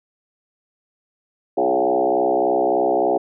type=tone with frequency modulation; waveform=sine; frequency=553 Hz; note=C#5; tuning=4 cents flat; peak=-15 dBFS; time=1.57-3.18 s; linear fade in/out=10 ms; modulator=63.4 Hz; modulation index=3.7; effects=none